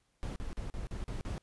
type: noise bursts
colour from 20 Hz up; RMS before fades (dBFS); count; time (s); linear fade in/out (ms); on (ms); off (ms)
brown; -38; 7; 0.23-1.38; 0; 130; 40
effects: pink hiss -75 dBFS RMS until 1.42 s + resampled to 24000 Hz